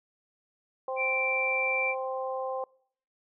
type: harmonic tone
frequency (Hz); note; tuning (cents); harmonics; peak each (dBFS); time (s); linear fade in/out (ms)
261.6; C4; 0; 2 / 3 / 4; -32 / -36 / -38; 0.88-2.64; 2
type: tone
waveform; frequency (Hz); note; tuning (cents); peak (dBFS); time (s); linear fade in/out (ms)
sine; 2349; D7; 0; -27; 0.96-1.95; 50
effects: noise-tail reverb RT60 0.6 s tail -25 dB re dry